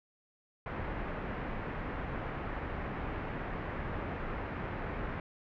pink low-pass noise, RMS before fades -38 dBFS, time 0.66-5.2 s, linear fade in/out 2 ms, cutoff 2100 Hz, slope 24 dB/octave, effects none

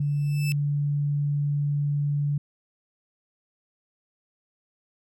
sine tone, 144.7 Hz, D3, 25 cents flat, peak -22 dBFS, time 0-2.38 s, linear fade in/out 5 ms
sawtooth tone with exponential growth, 2637 Hz, E7, in tune, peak -25 dBFS, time 0.01-0.52 s, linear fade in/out 0 ms, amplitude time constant 110 ms
effects none

